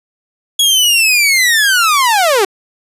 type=linear sweep; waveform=sawtooth; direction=down; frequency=3350 to 364.5 Hz; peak=-5 dBFS; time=0.59-2.45 s; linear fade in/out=5 ms; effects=resampled to 32000 Hz